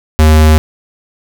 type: tone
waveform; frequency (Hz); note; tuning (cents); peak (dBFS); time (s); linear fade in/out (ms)
square; 77.78; D#2; 0; -4; 0.19-0.58; 0
effects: 7-bit